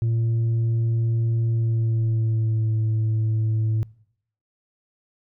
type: tone with pitch glide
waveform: sine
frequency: 114.7 to 110.03 Hz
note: A#2 to A2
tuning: -28 to 0 cents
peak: -16 dBFS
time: 0.02-3.83 s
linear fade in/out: 0 ms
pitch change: -72 cents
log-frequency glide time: 1.48-2.74 s
effects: noise-tail reverb RT60 0.7 s tail -25 dB re dry + tanh soft clip ceiling -18 dBFS